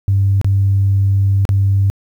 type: tone with dropouts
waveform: sine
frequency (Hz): 98.3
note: G2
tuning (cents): +5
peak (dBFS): -9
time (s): 0.08-1.9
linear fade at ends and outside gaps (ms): 0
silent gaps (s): 0.414-0.445 / 1.452-1.491
effects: tanh soft clip ceiling -5 dBFS + 8-bit